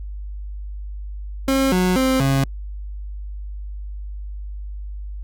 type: tone with pitch steps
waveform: 30% pulse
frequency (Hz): 268.8 / 182.7 / 261.8 / 136.1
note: C4 / F#3 / C4 / C#3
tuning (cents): +47 / -22 / +1 / -31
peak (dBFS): -13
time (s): 1.48-2.44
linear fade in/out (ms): 2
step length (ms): 240
effects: added 50 Hz sine -28 dBFS peak until 5.23 s + Opus 48 kbps